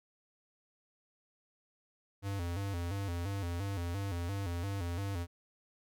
square tone with vibrato, 92.5 Hz, F#2, in tune, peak -35 dBFS, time 2.22-5.27 s, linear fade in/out 50 ms, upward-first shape square, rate 2.9 Hz, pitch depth 120 cents each way, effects none

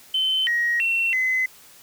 sine tone with pitch steps, 3067 / 1890 / 2714 / 2036 Hz, G7 / A#6 / E7 / C7, -38 / +23 / +50 / -48 cents, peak -18 dBFS, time 0.14-1.46 s, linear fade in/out 5 ms, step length 330 ms, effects tanh soft clip ceiling -14 dBFS + white hiss -49 dBFS RMS until 1.82 s

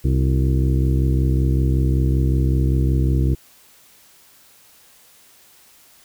harmonic tone with a mistuned harmonic, 65.3 Hz, C2, 3 cents flat, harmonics 1 / 2 / 3 / 4 / 5 / 6 / 7, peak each -17 / -19 / -30 / -28 / -27 / -34 / -36 dBFS, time 0.04-3.35 s, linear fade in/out 10 ms, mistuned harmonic 6, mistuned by -83 cents, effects white hiss -51 dBFS RMS until 6.04 s

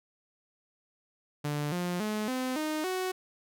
sawtooth tone with pitch steps, 147.3 / 177.21 / 213.2 / 256.5 / 308.5 / 371.2 Hz, D3 / F3 / G#3 / C4 / D#4 / F#4, +6 / +26 / +46 / -34 / -15 / +6 cents, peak -26 dBFS, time 1.44-3.12 s, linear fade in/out 10 ms, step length 280 ms, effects none

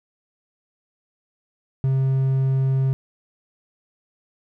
triangle tone, 133.4 Hz, C3, 34 cents sharp, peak -15 dBFS, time 1.84-2.93 s, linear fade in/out 0 ms, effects none

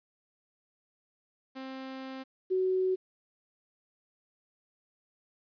sawtooth / sine tone pair in turn, 264.1 / 373.5 Hz, C4 / F#4, +16 / +16 cents, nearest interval tritone, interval 600 cents, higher second, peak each -35 / -25 dBFS, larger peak second, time 1.55-2.24 / 2.5-2.96 s, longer first, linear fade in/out 20 ms, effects resampled to 11025 Hz + 11-bit

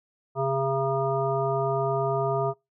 harmonic tone, 135.4 Hz, C#3, 40 cents flat, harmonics 1 / 3 / 5 / 7 / 9, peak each -29 / -28 / -28 / -32 / -33 dBFS, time 0.35-2.54 s, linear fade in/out 50 ms, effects noise-tail reverb RT60 0.2 s tail -23 dB re dry

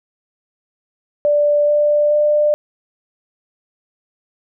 sine tone with pitch steps, 587.3 / 591.7 / 596.2 Hz, D5 / D5 / D5, 0 / +13 / +26 cents, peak -11 dBFS, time 1.25-2.54 s, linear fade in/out 0 ms, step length 430 ms, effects none

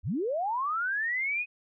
sine linear sweep, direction up, 54.3 to 2528 Hz, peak -27 dBFS, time 0.03-1.46 s, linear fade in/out 50 ms, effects none

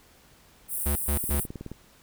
pink high-pass noise, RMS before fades -31 dBFS, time 0.68-1.47 s, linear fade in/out 50 ms, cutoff 8500 Hz, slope 96 dB/octave
square tone bursts, 72.1 Hz, D2, 31 cents flat, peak -25 dBFS, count 3, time 0.86-1.396 s, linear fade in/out 0 ms, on 92 ms, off 130 ms
click train, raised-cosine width 3 ms, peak -24 dBFS, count 10, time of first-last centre 1.24-1.716 s, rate 18.9 Hz
effects pink hiss -57 dBFS RMS until 2.02 s

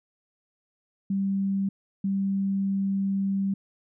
sine tone pair in turn, 195.6 / 195.6 Hz, G3 / G3, -4 / -4 cents, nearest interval unison, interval 0 cents, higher neither, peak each -23 dBFS, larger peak neither, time 1.1-1.69 / 2.04-3.54 s, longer second, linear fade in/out 5 ms, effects none

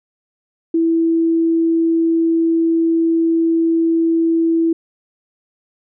sine tone, 329.6 Hz, E4, in tune, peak -12 dBFS, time 0.74-4.73 s, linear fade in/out 5 ms, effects none

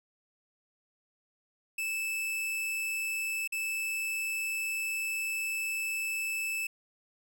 45% pulse tone with dropouts, 2628 Hz, E7, 6 cents flat, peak -31 dBFS, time 1.78-6.67 s, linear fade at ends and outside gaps 5 ms, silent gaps 3.476-3.522 s, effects none

